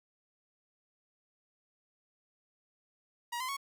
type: tone with pitch steps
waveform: sawtooth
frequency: 953 / 1027.3 / 1107.4 Hz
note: A#5 / C6 / C#6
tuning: +38 / -32 / -2 cents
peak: -31 dBFS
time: 3.32-3.569 s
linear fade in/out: 10 ms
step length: 83 ms
effects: none